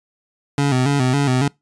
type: tone with vibrato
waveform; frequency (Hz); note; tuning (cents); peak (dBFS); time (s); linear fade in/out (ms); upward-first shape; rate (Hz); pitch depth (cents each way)
25% pulse; 134.6; C3; +49; -11; 0.58-1.48; 2; square; 3.6; 92
effects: noise-tail reverb RT60 0.2 s tail -25 dB re dry + resampled to 22050 Hz